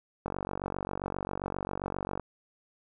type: click train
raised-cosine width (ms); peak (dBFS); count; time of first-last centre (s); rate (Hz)
1; -19; 93; 0.26-2.197; 47.5
effects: none